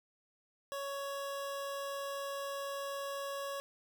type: tone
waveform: 25% pulse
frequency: 557 Hz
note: C#5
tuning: 8 cents sharp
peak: -34 dBFS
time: 0.72-3.6 s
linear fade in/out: 0 ms
effects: none